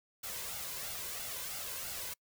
white noise with flanger, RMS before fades -41 dBFS, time 0.23-2.14 s, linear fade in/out 10 ms, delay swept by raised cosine 1.4 to 2 ms, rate 3 Hz, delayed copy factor +0.55, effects noise-tail reverb RT60 0.1 s tail -26 dB re dry

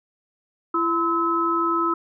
sine tone cluster, 336.4 / 1021 / 1294 Hz, E4 / C6 / E6, +35 / -43 / -32 cents, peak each -24 / -27 / -21 dBFS, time 0.74-1.94 s, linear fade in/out 5 ms, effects none

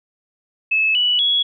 sine tone with pitch steps, 2600 / 2952 / 3352 Hz, E7 / F#7 / G#7, -24 / -5 / +15 cents, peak -14 dBFS, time 0.71-1.43 s, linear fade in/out 10 ms, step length 240 ms, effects none

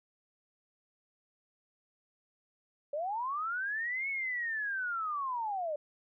sine linear two-way sweep, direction up then down, 556 to 2222 to 575 Hz, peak -32 dBFS, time 2.93-5.76 s, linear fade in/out 5 ms, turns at 4.09 s, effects none

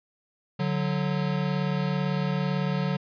square tone pair together, 145.96 / 183.9 Hz, D3 / F#3, -10 / -10 cents, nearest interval major third, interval 400 cents, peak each -28 dBFS, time 0.59-2.97 s, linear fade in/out 10 ms, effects resampled to 11025 Hz

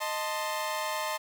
sawtooth chord, A diminished, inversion second, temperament equal with one note detuned, 622.3 / 885.1 / 1046.5 Hz, Eb5 / A5 / C6, 0 / +10 / 0 cents, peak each -31 dBFS, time 0-1.18 s, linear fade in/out 20 ms, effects 9-bit

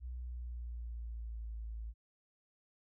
sine tone with pitch glide, 61.74 to 55.32 Hz, B1 to A1, 0 to +10 cents, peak -40 dBFS, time 0-1.94 s, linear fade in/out 50 ms, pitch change -190 cents, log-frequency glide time 0.12-1.51 s, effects none

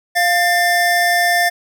square tone pair together, 698.5 / 1790.9 Hz, F5 / A6, 0 / +30 cents, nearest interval octave + major third, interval 1630 cents, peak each -16 dBFS, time 0.15-1.5 s, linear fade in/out 20 ms, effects none

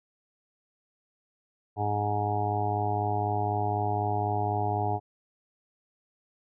harmonic tone, 104 Hz, G#2, 3 cents sharp, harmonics 1 / 2 / 3 / 4 / 6 / 7 / 8 / 9, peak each -30 / -42 / -38 / -35 / -40 / -30 / -32 / -40 dBFS, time 1.76-5 s, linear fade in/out 50 ms, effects none

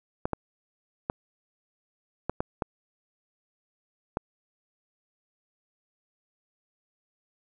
clicks, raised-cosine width 1 ms, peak -13 dBFS, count 7, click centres 0.255 / 0.333 / 1.099 / 2.296 / 2.405 / 2.622 / 4.171 s, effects none

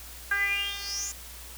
10% pulse tone with band-pass filter sweep, 400 Hz, G4, 35 cents sharp, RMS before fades -30 dBFS, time 0.31-1.12 s, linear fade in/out 5 ms, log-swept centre 1600 to 7500 Hz, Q 9.2, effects added 60 Hz sine -46 dBFS peak until 1.57 s + white hiss -45 dBFS RMS until 1.57 s

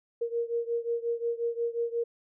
sine beating tone pair, 466.2 / 471.8 Hz, A#4 / A#4, 0 / +21 cents, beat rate 5.6 Hz, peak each -30 / -32 dBFS, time 0.21-2.04 s, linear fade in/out 10 ms, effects none

